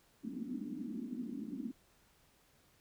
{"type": "band-pass noise", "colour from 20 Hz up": "white", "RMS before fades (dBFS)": -42, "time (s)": [0.23, 1.72], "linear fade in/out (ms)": 20, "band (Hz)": [210, 280], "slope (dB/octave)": 48, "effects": ["pink hiss -69 dBFS RMS until 2.8 s"]}